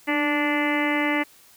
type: harmonic tone with a mistuned harmonic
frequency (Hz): 292.2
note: D4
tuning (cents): -9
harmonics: 1 / 2 / 3 / 4 / 5 / 6 / 7 / 8 / 9 / 10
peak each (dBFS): -24 / -30 / -30 / -33 / -37 / -31 / -26 / -34 / -37 / -38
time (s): 0.07-1.24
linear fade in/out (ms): 20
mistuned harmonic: 1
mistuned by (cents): +36
effects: white hiss -53 dBFS RMS until 1.56 s